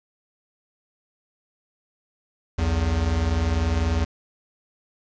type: tone pair together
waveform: square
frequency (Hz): 62.33 / 82.41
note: B1 / E2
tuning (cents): +17 / 0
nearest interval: perfect fourth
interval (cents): 483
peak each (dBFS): -26 / -22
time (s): 2.58-4.05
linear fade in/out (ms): 10
effects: resampled to 16000 Hz + 8-bit